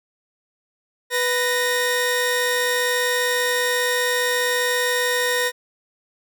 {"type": "tone pair together", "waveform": "sawtooth", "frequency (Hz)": [493.9, 1855], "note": ["B4", "A#6"], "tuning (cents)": [0, -9], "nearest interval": "octave + major seventh", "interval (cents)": 2291, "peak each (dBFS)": -18, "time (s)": [1.1, 5.52], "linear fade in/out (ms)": 50, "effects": []}